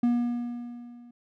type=tone with level ramp; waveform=triangle; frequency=240.1 Hz; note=B3; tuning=49 cents flat; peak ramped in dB=-17 to -45 dBFS; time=0.03-1.11 s; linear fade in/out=5 ms; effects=none